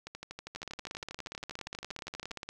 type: two click trains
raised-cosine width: 0.2 ms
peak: -22 / -24 dBFS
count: 34 / 29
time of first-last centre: 0.56-2.49 / 0.07-2.31 s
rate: 17.1 / 12.5 Hz
effects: none